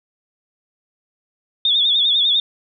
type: tone with vibrato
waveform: sine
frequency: 3520 Hz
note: A7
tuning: in tune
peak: -13 dBFS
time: 1.65-2.4 s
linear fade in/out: 2 ms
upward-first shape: sine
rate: 10 Hz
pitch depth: 89 cents each way
effects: none